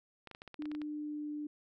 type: clicks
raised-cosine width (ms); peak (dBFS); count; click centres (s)
0.3; -32; 11; 0.273 / 0.313 / 0.349 / 0.419 / 0.477 / 0.543 / 0.622 / 0.656 / 0.716 / 0.75 / 0.817
type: tone with pitch glide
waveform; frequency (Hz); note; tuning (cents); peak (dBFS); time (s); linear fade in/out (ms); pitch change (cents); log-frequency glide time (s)
sine; 300.2 to 297.6; D4 to D4; +38 to +23; -37; 0.59-1.47; 5; -15; 0.79-1.32
effects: none